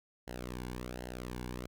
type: tone with flanger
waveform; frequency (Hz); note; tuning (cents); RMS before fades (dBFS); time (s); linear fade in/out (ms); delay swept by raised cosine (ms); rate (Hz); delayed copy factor
sawtooth; 61.74; B1; 0; -42; 0.27-1.67; 10; 0.83 to 1.6; 1.3; -0.75
effects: none